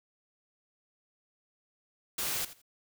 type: noise with echo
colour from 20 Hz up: white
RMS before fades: -33 dBFS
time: 2.18-2.45 s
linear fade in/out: 5 ms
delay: 84 ms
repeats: 2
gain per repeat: -15 dB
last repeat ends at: 2.618 s
effects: none